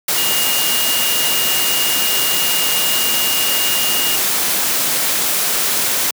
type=tone in noise; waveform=sine; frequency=2846 Hz; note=F7; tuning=32 cents sharp; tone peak=-20 dBFS; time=0.17-4.16 s; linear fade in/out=5 ms; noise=white; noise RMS=-17 dBFS; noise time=0.08-6.11 s; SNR=-6 dB; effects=high-pass 150 Hz 12 dB/octave